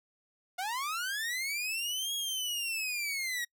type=linear two-way sweep; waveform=sawtooth; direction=up then down; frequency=704 to 3322 to 1879 Hz; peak=-29 dBFS; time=0.58-3.45 s; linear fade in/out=10 ms; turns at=2.14 s; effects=noise-tail reverb RT60 0.1 s tail -26 dB re dry